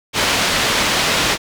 white low-pass noise, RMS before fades -17 dBFS, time 0.13-1.38 s, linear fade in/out 50 ms, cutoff 4100 Hz, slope 12 dB/octave, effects none

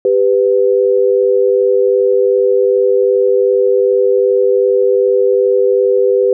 sine tone pair together, 394.8 / 497.4 Hz, G4 / B4, +12 / +12 cents, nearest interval major third, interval 400 cents, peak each -11 dBFS, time 0.05-6.33 s, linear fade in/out 2 ms, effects none

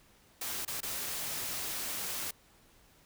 white noise with dropouts, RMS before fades -37 dBFS, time 0.41-2.31 s, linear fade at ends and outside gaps 5 ms, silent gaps 0.651-0.677 / 0.806-0.829 s, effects pink hiss -63 dBFS RMS until 3.05 s

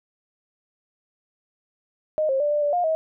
sine tone with pitch steps, 618 / 535 / 588 / 592 / 583 / 709 / 638 Hz, D#5 / C5 / D5 / D5 / D5 / F5 / D#5, -12 / +38 / +2 / +14 / -13 / +26 / +43 cents, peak -19 dBFS, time 2.18-2.95 s, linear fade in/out 0 ms, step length 110 ms, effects none

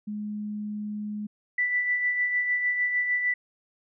sine tone, 209.7 Hz, G#3, 17 cents sharp, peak -30 dBFS, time 0.07-1.27 s, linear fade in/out 10 ms
sine tone with tremolo, 1975.5 Hz, B6, in tune, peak -21 dBFS, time 1.58-3.34 s, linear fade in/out 5 ms, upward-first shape sine, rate 6.6 Hz, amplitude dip 45%
effects none

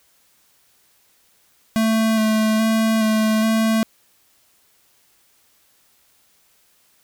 square tone with vibrato, 220 Hz, A3, in tune, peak -16 dBFS, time 1.76-3.83 s, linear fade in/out 0 ms, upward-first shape square, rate 1.2 Hz, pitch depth 16 cents each way, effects white hiss -59 dBFS RMS until 7.03 s

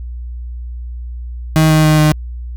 35% pulse tone with pitch steps, 157.5 / 155.96 / 154.44 / 152.93 Hz, D#3 / D#3 / D#3 / D#3, +21 / +4 / -13 / -30 cents, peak -6 dBFS, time 1.56-2.12 s, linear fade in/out 0 ms, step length 140 ms, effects added 60 Hz sine -23 dBFS peak until 2.56 s

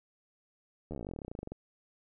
slowing click train, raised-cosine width 2 ms, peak -27 dBFS, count 25, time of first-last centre 0.91-1.52 s, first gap 12 ms, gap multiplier 1.06, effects none

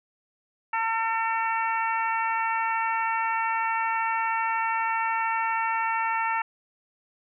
harmonic tone, 451.6 Hz, A4, 45 cents sharp, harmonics 2 / 3 / 4 / 5 / 6, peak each -26 / -30 / -32 / -34 / -36 dBFS, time 0.73-6.42 s, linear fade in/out 5 ms, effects none

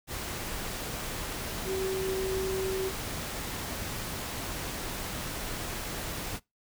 sine tone in noise, 380.5 Hz, F#4, 48 cents sharp, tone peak -29 dBFS, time 1.65-2.92 s, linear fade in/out 50 ms, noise pink, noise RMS -36 dBFS, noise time 0.07-6.4 s, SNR +4 dB, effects noise-tail reverb RT60 0.2 s tail -23 dB re dry

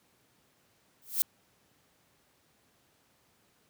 violet noise with exponential growth, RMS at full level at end -23 dBFS, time 1.02-1.22 s, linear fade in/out 0 ms, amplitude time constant 43 ms, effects pink hiss -68 dBFS RMS until 3.69 s + high-pass 100 Hz 12 dB/octave

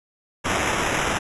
violet noise with sample-and-hold, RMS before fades -23 dBFS, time 0.44-1.19 s, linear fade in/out 20 ms, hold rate 4410 Hz, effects resampled to 24000 Hz

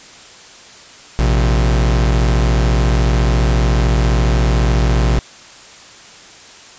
45% pulse tone pair together, 57.86 / 129.9 Hz, A#1 / C3, -12 / -12 cents, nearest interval octave + major second, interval 1400 cents, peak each -12 / -18 dBFS, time 1.19-5.19 s, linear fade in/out 0 ms, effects white hiss -39 dBFS RMS until 6.78 s + resampled to 16000 Hz

